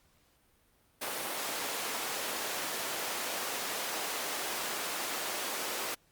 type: high-pass noise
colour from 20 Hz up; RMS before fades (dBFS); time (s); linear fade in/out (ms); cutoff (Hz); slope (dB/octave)
pink; -36; 1.01-5.95; 10; 460; 12
effects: pink hiss -68 dBFS RMS until 6.11 s + Opus 48 kbps